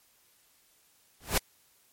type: noise with exponential growth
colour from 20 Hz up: pink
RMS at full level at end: -20 dBFS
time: 1.2-1.38 s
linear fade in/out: 5 ms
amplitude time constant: 37 ms
effects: white hiss -65 dBFS RMS until 1.92 s + MP3 64 kbps